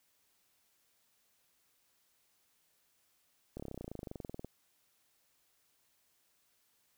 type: slowing click train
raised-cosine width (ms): 2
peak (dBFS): -29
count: 24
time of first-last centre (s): 3.57-4.446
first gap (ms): 27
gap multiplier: 1.03
effects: white hiss -74 dBFS RMS until 6.97 s